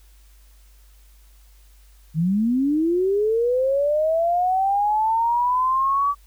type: linear sweep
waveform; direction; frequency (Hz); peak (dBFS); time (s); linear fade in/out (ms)
sine; up; 150 to 1153; -17; 2.14-6.15; 50
effects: added 50 Hz sine -48 dBFS peak until 6.26 s + white hiss -59 dBFS RMS until 6.26 s